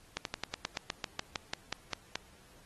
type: slowing click train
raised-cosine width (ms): 0.2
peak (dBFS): -16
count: 15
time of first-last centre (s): 0.17-2.156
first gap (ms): 82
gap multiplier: 1.08
effects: pink hiss -61 dBFS RMS until 2.65 s + AAC 32 kbps